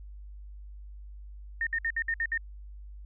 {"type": "tone bursts", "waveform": "sine", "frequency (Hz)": 1829, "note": "A#6", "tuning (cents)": -33, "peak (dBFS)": -26, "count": 7, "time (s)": [1.61, 2.376], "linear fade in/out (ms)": 2, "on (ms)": 58, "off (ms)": 60, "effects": ["added 50 Hz sine -42 dBFS peak until 3.05 s"]}